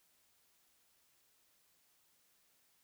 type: silence
effects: white hiss -73 dBFS RMS until 2.83 s